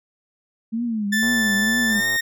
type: tone with vibrato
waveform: sine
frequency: 220 Hz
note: A3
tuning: in tune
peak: -21 dBFS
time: 0.72-2.01 s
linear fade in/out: 20 ms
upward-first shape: triangle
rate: 2.1 Hz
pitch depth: 170 cents each way
type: tone with pitch glide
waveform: 40% pulse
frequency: 1760 to 1846.4 Hz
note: A6 to A#6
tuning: 0 to -17 cents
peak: -18 dBFS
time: 1.12-2.21 s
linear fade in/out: 10 ms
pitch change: +83 cents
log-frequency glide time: 1.87-2.08 s
type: click train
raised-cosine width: 1 ms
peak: -22 dBFS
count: 111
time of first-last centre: 1.23-2.162 s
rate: 118 Hz
effects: none